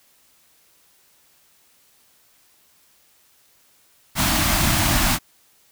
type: band-stop noise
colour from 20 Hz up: pink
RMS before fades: -19 dBFS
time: 4.15-5.19 s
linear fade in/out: 50 ms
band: 340 to 590 Hz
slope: 96 dB/octave
effects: white hiss -58 dBFS RMS until 5.71 s